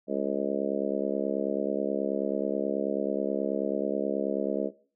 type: harmonic tone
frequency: 69.3 Hz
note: C#2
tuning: in tune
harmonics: 3 / 4 / 5 / 6 / 7 / 8 / 9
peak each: -34 / -34 / -34 / -34 / -34 / -34 / -34 dBFS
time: 0.07-4.71 s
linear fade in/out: 50 ms
effects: noise-tail reverb RT60 0.4 s tail -17 dB re dry